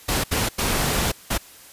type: noise bursts at uneven times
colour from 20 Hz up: pink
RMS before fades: -22 dBFS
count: 4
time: 0.08-0.24 / 0.31-0.49 / 0.58-1.12 / 1.3-1.38 s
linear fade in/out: 10 ms
effects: white hiss -46 dBFS RMS until 1.72 s + resampled to 32000 Hz